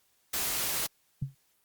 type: noise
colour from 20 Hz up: white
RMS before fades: -31 dBFS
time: 0.33-0.87 s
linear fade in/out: 10 ms
type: tone with exponential decay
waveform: sine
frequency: 135.9 Hz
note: C#3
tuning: 34 cents flat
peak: -25 dBFS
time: 1.22-1.35 s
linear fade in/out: 5 ms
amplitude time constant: 28 ms
effects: white hiss -70 dBFS RMS until 1.64 s + Opus 48 kbps